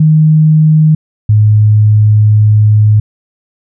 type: tone pair in turn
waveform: sine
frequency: 155.56 / 106.38 Hz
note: D#3 / G#2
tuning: 0 / +42 cents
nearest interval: perfect fifth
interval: 658 cents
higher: first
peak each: -3 dBFS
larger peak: neither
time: 0-0.95 / 1.29-3 s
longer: second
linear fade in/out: 5 ms
effects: none